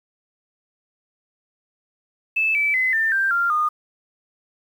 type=tone with pitch steps; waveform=sine; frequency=2623 / 2310 / 2034 / 1791.6 / 1577.8 / 1389.5 / 1223.7 Hz; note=E7 / D7 / C7 / A6 / G6 / F6 / D#6; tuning=-9 / -29 / -50 / +31 / +11 / -9 / -29 cents; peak=-17 dBFS; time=2.36-3.69 s; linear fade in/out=10 ms; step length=190 ms; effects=8-bit